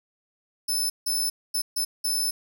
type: tone bursts at uneven times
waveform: 20% pulse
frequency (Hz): 5270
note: E8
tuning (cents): -1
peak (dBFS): -18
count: 5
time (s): 0.68-0.9 / 1.06-1.3 / 1.54-1.62 / 1.76-1.85 / 2.04-2.31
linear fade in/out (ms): 10
effects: none